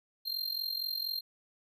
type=tone with amplitude modulation; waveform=square; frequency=4186 Hz; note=C8; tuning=in tune; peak=-30 dBFS; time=0.25-1.21 s; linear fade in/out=20 ms; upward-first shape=sine; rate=44.2 Hz; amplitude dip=80%; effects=none